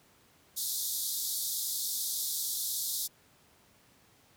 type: band-pass noise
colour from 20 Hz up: white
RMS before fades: -34 dBFS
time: 0.56-3.08 s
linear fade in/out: 20 ms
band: 3500 to 16000 Hz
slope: 96 dB/octave
effects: pink hiss -63 dBFS RMS until 4.36 s + high-pass 80 Hz 12 dB/octave